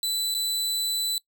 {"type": "tone with dropouts", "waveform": "sawtooth", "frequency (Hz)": 3990, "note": "B7", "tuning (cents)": 17, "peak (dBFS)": -22, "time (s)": [0.03, 1.18], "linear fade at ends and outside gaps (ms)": 1, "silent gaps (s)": [0.342, 0.348], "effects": ["noise-tail reverb RT60 0.1 s tail -21 dB re dry"]}